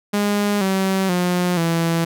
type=tone with pitch steps; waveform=sawtooth; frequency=205.1 / 191.37 / 178.55 / 166.59 Hz; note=G#3 / G3 / F3 / E3; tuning=-21 / -41 / +39 / +19 cents; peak=-13 dBFS; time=0.13-2.05 s; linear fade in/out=10 ms; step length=480 ms; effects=none

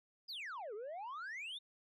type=exponential two-way sweep; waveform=sine; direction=down then up; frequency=5110 to 397 to 3723 Hz; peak=-40 dBFS; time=0.28-1.59 s; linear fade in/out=20 ms; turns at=0.74 s; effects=tanh soft clip ceiling -42 dBFS

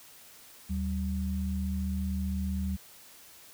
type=tone pair together; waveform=sine; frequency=75.88 / 191.2 Hz; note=D#2 / G3; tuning=-43 / -43 cents; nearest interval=octave + major third; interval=1600 cents; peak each=-31 / -32 dBFS; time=0.69-2.77 s; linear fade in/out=20 ms; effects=white hiss -53 dBFS RMS until 3.53 s

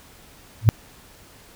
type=tone with exponential growth; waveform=sine; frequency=110 Hz; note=A2; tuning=in tune; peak=-4 dBFS; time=0.61-0.69 s; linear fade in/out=0 ms; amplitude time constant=17 ms; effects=pink hiss -49 dBFS RMS until 1.55 s

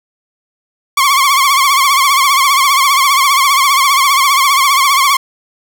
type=tone with vibrato; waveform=sawtooth; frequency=1100 Hz; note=C#6; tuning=14 cents flat; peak=-4 dBFS; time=0.97-5.17 s; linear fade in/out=5 ms; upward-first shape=triangle; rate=15 Hz; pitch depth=110 cents each way; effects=none

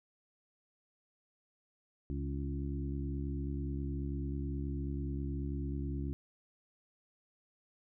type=harmonic tone with a mistuned harmonic; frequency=69.3 Hz; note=C#2; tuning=in tune; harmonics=1 / 2 / 3 / 4 / 5; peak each=-37 / -40 / -46 / -42 / -47 dBFS; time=2.1-6.13 s; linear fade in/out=0 ms; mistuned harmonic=4; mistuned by=+22 cents; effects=none

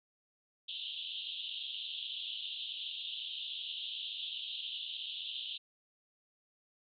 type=band-pass noise; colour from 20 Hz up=pink; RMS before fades=-42 dBFS; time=0.68-5.58 s; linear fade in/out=10 ms; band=2900 to 3800 Hz; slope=96 dB/octave; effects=none

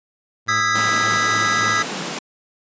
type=tone with tremolo; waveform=sawtooth; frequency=110 Hz; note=A2; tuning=in tune; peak=-25 dBFS; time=0.46-1.84 s; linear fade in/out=50 ms; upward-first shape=square; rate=3.5 Hz; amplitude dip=40%
type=chord; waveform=square; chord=E major seventh; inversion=third; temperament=just; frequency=1236.1 / 1318.5 / 1648.1 / 1977.8 Hz; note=D#6 / E6 / G#6 / B6; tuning=-12 / 0 / -14 / +2 cents; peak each=-23 dBFS; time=0.48-1.83 s; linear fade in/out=10 ms
type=high-pass noise; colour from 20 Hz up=pink; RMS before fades=-27 dBFS; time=0.75-2.19 s; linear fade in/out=5 ms; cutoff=160 Hz; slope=48 dB/octave
effects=resampled to 16000 Hz

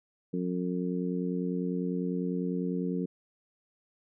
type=harmonic tone; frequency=90 Hz; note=F#2; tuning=47 cents flat; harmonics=2 / 3 / 4 / 5; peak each=-31 / -34 / -38 / -37 dBFS; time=0.33-3.06 s; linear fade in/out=10 ms; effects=none

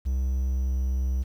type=tone with pitch glide; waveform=triangle; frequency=64.9 to 64.49 Hz; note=C2 to C2; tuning=-13 to -24 cents; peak=-21 dBFS; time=0.05-1.24 s; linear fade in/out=20 ms; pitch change=-11 cents; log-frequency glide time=0.28-0.82 s; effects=9-bit

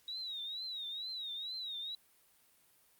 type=tone with vibrato; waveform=sine; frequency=3830 Hz; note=A#7; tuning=46 cents sharp; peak=-39 dBFS; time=0.08-1.95 s; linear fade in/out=2 ms; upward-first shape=triangle; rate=2.2 Hz; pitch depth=140 cents each way; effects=white hiss -68 dBFS RMS until 2.99 s + Opus 48 kbps

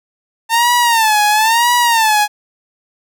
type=tone with vibrato; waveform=sawtooth; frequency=900 Hz; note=A5; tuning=39 cents sharp; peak=-6 dBFS; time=0.49-2.28 s; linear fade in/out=50 ms; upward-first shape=sine; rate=1 Hz; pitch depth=130 cents each way; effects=none

